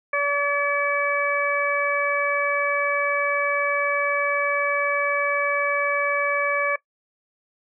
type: harmonic tone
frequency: 572 Hz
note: D5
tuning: 46 cents flat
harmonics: 1 / 2 / 3 / 4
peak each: -25 / -25 / -25 / -25 dBFS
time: 0.13-6.76 s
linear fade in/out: 5 ms
effects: noise-tail reverb RT60 0.1 s tail -20 dB re dry